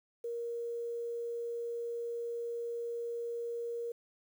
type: tone with quantisation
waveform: sine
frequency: 470 Hz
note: A#4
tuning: 14 cents sharp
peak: -35 dBFS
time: 0.24-3.92 s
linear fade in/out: 5 ms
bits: 10
effects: none